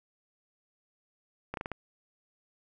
slowing click train, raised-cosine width 0.5 ms, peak -20 dBFS, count 5, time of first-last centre 1.54-1.717 s, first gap 32 ms, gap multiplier 1.22, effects none

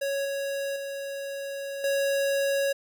square tone with level steps, 554.4 Hz, C#5, in tune, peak -27 / -29 / -33 / -24 dBFS, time 0.01-2.73 s, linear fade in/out 10 ms, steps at 0.25 / 0.76 / 1.84 s, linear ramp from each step 2 ms, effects none

